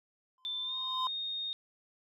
triangle tone with exponential growth, 1028 Hz, C6, 31 cents flat, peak -27 dBFS, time 0.38-1.07 s, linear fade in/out 1 ms, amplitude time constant 150 ms
sine tone with pitch glide, 3547 to 3698 Hz, A7 to A#7, +13 to -15 cents, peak -34 dBFS, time 0.45-1.53 s, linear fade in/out 0 ms, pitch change +72 cents, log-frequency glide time 0.63-0.75 s
effects none

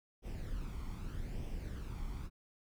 brown noise with flanger, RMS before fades -41 dBFS, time 0.22-2.3 s, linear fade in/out 50 ms, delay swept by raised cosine 0.35 to 0.92 ms, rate 0.81 Hz, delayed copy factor +0.55, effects none

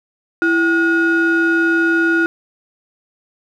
triangle ring-modulated tone, 554.4 Hz, C#5, in tune, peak -7 dBFS, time 0.42-2.26 s, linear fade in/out 0 ms, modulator 887 Hz, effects none

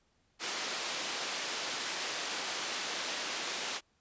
white band-pass noise, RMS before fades -37 dBFS, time 0.39-3.81 s, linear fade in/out 50 ms, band 290 to 5300 Hz, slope 12 dB/octave, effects pink hiss -73 dBFS RMS until 4 s + resampled to 16000 Hz

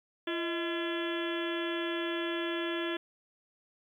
harmonic tone with a mistuned harmonic, 340.1 Hz, F4, 46 cents flat, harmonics 1 / 2 / 3 / 4 / 5 / 6 / 7 / 8 / 9 / 10, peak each -33 / -41 / -44 / -44 / -40 / -47 / -47 / -46 / -45 / -43 dBFS, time 0.27-2.97 s, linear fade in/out 5 ms, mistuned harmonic 2, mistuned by -110 cents, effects 11-bit

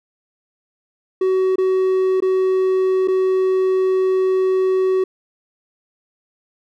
triangle tone with dropouts, 376 Hz, F#4, 28 cents sharp, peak -12 dBFS, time 1.21-5.04 s, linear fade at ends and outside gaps 5 ms, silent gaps 1.558-1.582 / 2.204-2.222 / 3.076-3.082 s, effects none

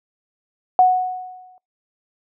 sine tone with exponential decay, 737 Hz, F#5, 7 cents flat, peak -7 dBFS, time 0.79-1.58 s, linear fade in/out 1 ms, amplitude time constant 170 ms, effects noise-tail reverb RT60 0.2 s tail -26 dB re dry

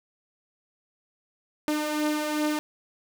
sawtooth beating tone pair, 300 / 302.6 Hz, D4 / D#4, +37 / -48 cents, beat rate 2.6 Hz, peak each -28 / -22 dBFS, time 1.68-2.59 s, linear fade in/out 0 ms, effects none

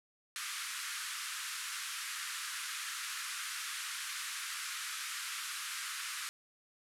pink band-pass noise, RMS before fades -41 dBFS, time 0.36-6.29 s, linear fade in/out 0 ms, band 1200 to 12000 Hz, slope 48 dB/octave, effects none

